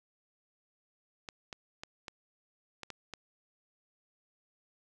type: clicks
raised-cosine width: 0.2 ms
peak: -24 dBFS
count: 7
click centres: 1.288 / 1.528 / 1.835 / 2.082 / 2.833 / 2.903 / 3.137 s
effects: none